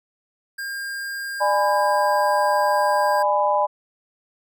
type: tone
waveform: square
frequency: 1607 Hz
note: G6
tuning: 43 cents sharp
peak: -28 dBFS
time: 0.58-3.23 s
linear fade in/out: 10 ms
type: chord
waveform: sine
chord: G# diminished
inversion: second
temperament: just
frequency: 598 / 830.6 / 996.7 Hz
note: D5 / G#5 / B5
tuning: +31 / 0 / +16 cents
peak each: -21 dBFS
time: 1.4-3.67 s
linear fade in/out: 20 ms
effects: none